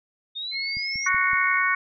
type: exponential sweep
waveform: sine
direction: up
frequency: 3634 to 5920 Hz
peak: -29 dBFS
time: 0.35-1.09 s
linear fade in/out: 20 ms
type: tone with pitch glide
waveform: sine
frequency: 2179 to 2150 Hz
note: C#7 to C7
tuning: -30 to +47 cents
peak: -28 dBFS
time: 0.51-1.63 s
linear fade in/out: 50 ms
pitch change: -23 cents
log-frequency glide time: 0.74-1.27 s
type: click train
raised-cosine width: 5 ms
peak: -29 dBFS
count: 4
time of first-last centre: 0.77-1.333 s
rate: 5.33 Hz
type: harmonic tone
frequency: 370 Hz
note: F#4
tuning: in tune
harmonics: 3 / 4 / 5 / 6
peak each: -25 / -25 / -25 / -25 dBFS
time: 1.06-1.75 s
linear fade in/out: 5 ms
effects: none